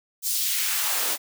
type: noise with high-pass filter sweep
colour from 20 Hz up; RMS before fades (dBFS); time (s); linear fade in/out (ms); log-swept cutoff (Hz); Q
white; -25; 0.22-1.18; 50; 6500 to 310; 1
effects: none